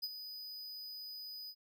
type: tone with ADSR envelope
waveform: square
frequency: 4978 Hz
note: D#8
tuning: in tune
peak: -35 dBFS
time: 0.02-1.55 s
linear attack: 19 ms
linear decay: 39 ms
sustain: -10 dB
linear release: 59 ms
effects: none